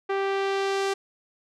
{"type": "tone with low-pass filter sweep", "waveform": "sawtooth", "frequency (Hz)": 391.6, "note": "G4", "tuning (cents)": -2, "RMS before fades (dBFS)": -26, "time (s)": [0.09, 0.94], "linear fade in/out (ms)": 10, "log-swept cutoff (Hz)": [2100, 7500], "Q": 0.86, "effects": []}